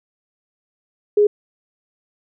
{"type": "tone", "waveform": "sine", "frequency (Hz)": 415.3, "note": "G#4", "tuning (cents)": 0, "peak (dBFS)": -10, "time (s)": [1.17, 1.27], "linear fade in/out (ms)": 5, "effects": []}